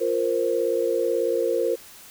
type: chord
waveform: sine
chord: F suspended fourth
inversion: none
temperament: just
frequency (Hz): 349.2 / 465.6 / 523.8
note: F4 / Bb4 / C5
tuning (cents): 0 / -2 / +2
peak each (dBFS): -27 / -23 / -25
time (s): 0-1.76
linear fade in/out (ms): 20
effects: white hiss -46 dBFS RMS until 2.1 s